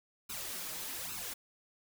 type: noise with flanger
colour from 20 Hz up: white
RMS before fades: -41 dBFS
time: 0.29-1.34 s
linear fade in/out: 10 ms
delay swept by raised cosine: 0.75 to 6.45 ms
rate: 1.2 Hz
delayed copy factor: +0.9
effects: none